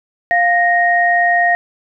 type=tone pair together; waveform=sine; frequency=700.5 / 1864.7 Hz; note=F5 / A#6; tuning=+5 / 0 cents; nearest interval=octave + perfect fourth; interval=1695 cents; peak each=-13 dBFS; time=0.31-1.55 s; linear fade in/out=0 ms; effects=none